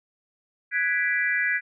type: chord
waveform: sine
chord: G# half-diminished seventh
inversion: third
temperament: equal with one note detuned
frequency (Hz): 1486.8 / 1661.2 / 1975.5 / 2349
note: F#6 / G#6 / B6 / D7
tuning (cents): +8 / 0 / 0 / 0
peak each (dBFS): -31 / -25 / -25 / -31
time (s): 0.71-1.61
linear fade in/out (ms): 50
effects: none